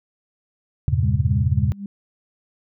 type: chord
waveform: sine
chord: E diminished seventh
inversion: none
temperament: equal with one note detuned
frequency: 82.41 / 98 / 116.54 / 135.11 Hz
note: E2 / G2 / Bb2 / Db3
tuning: 0 / 0 / 0 / -44 cents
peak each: -22 dBFS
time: 0.88-1.72 s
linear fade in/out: 0 ms
type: tone with tremolo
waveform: sine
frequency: 200 Hz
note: G3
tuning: 35 cents sharp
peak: -25 dBFS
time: 1.03-1.86 s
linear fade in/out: 2 ms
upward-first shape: sine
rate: 3.8 Hz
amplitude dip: 80%
effects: none